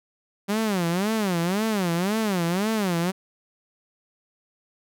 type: tone with vibrato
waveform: sawtooth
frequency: 193.3 Hz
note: G3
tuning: 24 cents flat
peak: -18 dBFS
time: 0.48-3.12 s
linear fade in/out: 20 ms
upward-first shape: sine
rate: 1.9 Hz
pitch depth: 250 cents each way
effects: none